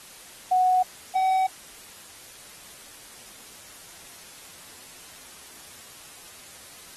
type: tone pair in turn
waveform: sine / triangle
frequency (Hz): 738 / 756.1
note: F#5 / F#5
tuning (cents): -5 / +37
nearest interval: unison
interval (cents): 42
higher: second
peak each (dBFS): -17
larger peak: neither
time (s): 0.51-0.83 / 1.15-1.47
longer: neither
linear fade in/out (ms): 10
effects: white hiss -46 dBFS RMS until 6.96 s + AAC 32 kbps